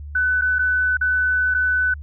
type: tone with dropouts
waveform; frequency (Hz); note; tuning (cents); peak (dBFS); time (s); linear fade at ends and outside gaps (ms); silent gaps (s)
sine; 1501; F#6; +24; -16; 0.15-1.94; 5; 0.413-0.419 / 0.586-0.591 / 0.971-1.011 / 1.542-1.546
effects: added 73 Hz sine -31 dBFS peak until 2.02 s